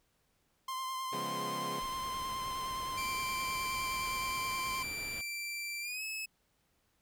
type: tone with vibrato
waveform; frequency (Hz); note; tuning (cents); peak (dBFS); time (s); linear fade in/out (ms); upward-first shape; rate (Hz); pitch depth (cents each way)
45% pulse; 1045; C6; -2; -36; 0.68-4.83; 5; triangle; 9.6; 25
type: chord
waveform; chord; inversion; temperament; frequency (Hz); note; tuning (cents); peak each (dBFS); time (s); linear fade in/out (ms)
15% pulse; C# dominant seventh; none; equal with one note detuned; 138.59 / 174.61 / 206.2 / 246.9; C#3 / E#3 / G#3 / B3; 0 / 0 / -12 / 0; -39; 1.12-1.8; 10
type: low-pass noise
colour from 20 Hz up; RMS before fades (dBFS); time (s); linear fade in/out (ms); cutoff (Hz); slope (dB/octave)
pink; -48; 1.79-5.21; 0; 4300; 24
type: tone with pitch glide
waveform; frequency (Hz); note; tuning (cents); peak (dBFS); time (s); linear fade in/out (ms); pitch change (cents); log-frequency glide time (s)
sawtooth; 2348 to 2590; D7 to E7; -1 to -31; -34; 2.97-6.26; 10; +170; 5.81-6.03
effects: pink hiss -75 dBFS RMS until 7.01 s